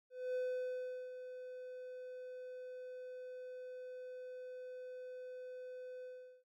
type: tone with ADSR envelope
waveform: triangle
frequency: 505 Hz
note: B4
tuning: 39 cents sharp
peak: -33 dBFS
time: 0.1-6.44 s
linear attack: 250 ms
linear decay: 750 ms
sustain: -11 dB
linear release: 400 ms
effects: noise-tail reverb RT60 0.1 s tail -24 dB re dry